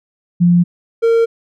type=tone pair in turn; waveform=sine / triangle; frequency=174.61 / 459.2 Hz; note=F3 / A#4; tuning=0 / -26 cents; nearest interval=octave + perfect fourth; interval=1674 cents; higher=second; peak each=-7 dBFS; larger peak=neither; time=0.4-0.64 / 1.02-1.26 s; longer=neither; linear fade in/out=20 ms; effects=none